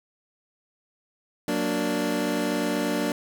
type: chord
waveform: 25% pulse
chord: Gb augmented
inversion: none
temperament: equal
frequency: 185 / 233.1 / 293.7 Hz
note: Gb3 / Bb3 / D4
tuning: 0 / 0 / 0 cents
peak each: -27 / -25 / -23 dBFS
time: 1.48-3.12 s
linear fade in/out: 2 ms
effects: none